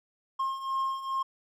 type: beating tone pair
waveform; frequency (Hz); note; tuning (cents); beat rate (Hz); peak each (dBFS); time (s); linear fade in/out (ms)
triangle; 1068 / 1070.4; C6 / C6; +35 / +39; 2.4; -33 / -28; 0.39-1.23; 10
effects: none